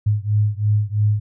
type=beating tone pair; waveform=sine; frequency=103.83 / 106.83 Hz; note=G#2 / G#2; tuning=0 / +49 cents; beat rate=3 Hz; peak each=-18 / -19 dBFS; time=0.06-1.2 s; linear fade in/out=10 ms; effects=none